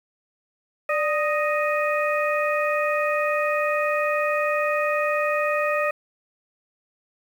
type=harmonic tone with a mistuned harmonic; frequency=622.3 Hz; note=D#5; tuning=in tune; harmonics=1 / 2 / 3 / 4; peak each=-23 / -26 / -28 / -29 dBFS; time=0.89-5.91 s; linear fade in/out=5 ms; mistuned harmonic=1; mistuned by=-87 cents; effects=8-bit